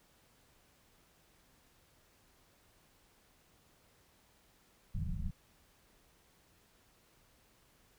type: low-pass noise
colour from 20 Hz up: pink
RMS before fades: -37 dBFS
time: 4.94-5.31 s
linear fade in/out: 10 ms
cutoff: 200 Hz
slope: 96 dB/octave
effects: pink hiss -68 dBFS RMS until 7.98 s